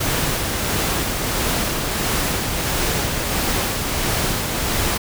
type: noise with tremolo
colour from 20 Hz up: pink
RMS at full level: -20 dBFS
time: 0-4.98 s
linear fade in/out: 10 ms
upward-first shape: sine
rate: 1.5 Hz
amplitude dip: 30%
effects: none